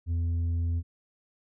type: tone with tanh clipping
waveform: sine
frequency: 84.4 Hz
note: E2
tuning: 41 cents sharp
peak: -26 dBFS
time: 0.06-0.83 s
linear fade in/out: 50 ms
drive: 4 dB
effects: none